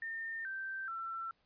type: tone with pitch steps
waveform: sine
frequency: 1814 / 1561 / 1343.4 Hz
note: A#6 / G6 / E6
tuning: -48 / -8 / +32 cents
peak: -38 dBFS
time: 0.02-1.31 s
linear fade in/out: 2 ms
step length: 430 ms
effects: pink hiss -75 dBFS RMS until 1.45 s + resampled to 11025 Hz